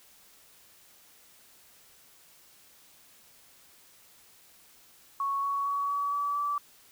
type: tone with pitch steps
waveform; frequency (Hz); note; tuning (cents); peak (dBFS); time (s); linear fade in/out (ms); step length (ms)
sine; 1108.7 / 1118.3 / 1128.1 / 1137.9 / 1147.8 / 1157.8; C#6 / C#6 / C#6 / C#6 / D6 / D6; 0 / +15 / +30 / +45 / -40 / -25; -27; 5.2-6.58; 2; 230
effects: white hiss -58 dBFS RMS until 6.91 s